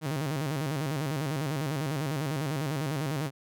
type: tone with vibrato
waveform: sawtooth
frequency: 145.5 Hz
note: D3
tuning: 16 cents flat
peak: -25 dBFS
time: 0.01-3.31 s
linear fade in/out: 50 ms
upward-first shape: square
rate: 10 Hz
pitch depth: 130 cents each way
effects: none